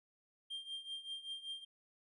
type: tone with tremolo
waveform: triangle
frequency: 3187 Hz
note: G7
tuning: 28 cents sharp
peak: -38 dBFS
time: 0.5-1.65 s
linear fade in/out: 10 ms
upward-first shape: triangle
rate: 5.2 Hz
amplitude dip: 85%
effects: resampled to 24000 Hz